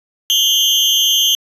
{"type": "tone with amplitude modulation", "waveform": "35% pulse", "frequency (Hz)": 3136, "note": "G7", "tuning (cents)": 0, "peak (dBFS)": -5, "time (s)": [0.3, 1.35], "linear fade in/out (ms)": 0, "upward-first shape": "sine", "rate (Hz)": 258, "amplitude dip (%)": 95, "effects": ["resampled to 32000 Hz"]}